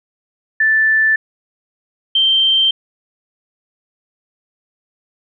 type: tone pair in turn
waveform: sine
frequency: 1760 / 3136 Hz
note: A6 / G7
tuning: 0 / 0 cents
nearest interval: minor seventh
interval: 1000 cents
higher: second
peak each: -10 dBFS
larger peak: neither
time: 0.6-1.16 / 2.15-2.71 s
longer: neither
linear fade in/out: 5 ms
effects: none